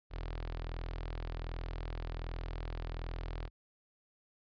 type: tone with notch filter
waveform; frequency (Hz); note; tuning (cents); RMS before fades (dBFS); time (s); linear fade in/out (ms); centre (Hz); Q
sawtooth; 41.31; E1; +4; -40; 0.1-3.5; 50; 200; 1.2
effects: resampled to 11025 Hz